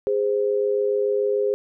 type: tone pair together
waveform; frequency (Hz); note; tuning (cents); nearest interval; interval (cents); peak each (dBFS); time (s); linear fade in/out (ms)
sine; 411.1 / 518; G#4 / C5; -18 / -17; major third; 401; -20 / -24; 0.07-1.54; 0
effects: none